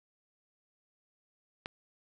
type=click; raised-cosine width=0.3 ms; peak=-21 dBFS; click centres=1.659 s; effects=none